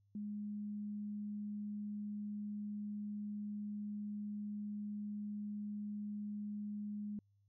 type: tone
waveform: sine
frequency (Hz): 207.7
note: G#3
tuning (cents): 0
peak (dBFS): -40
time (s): 0.15-7.19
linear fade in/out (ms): 2
effects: added 100 Hz sine -70 dBFS peak until 7.48 s